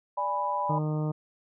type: chord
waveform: sine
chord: G# diminished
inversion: second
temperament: equal with one note detuned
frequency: 587.3 / 824.9 / 987.8 Hz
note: D5 / G#5 / B5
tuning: 0 / -12 / 0 cents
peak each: -34 / -32 / -28 dBFS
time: 0.17-0.79 s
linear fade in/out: 10 ms
type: harmonic tone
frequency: 153.1 Hz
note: D#3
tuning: 28 cents flat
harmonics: 1 / 2 / 3 / 4 / 5 / 6 / 7 / 8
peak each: -27 / -35 / -38 / -40 / -46 / -45 / -49 / -47 dBFS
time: 0.69-1.12 s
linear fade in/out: 10 ms
effects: none